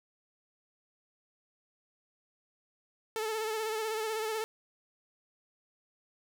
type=tone with vibrato; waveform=sawtooth; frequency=437.8 Hz; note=A4; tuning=9 cents flat; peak=-28 dBFS; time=3.16-4.44 s; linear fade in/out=0 ms; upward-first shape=sine; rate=16 Hz; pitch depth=42 cents each way; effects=none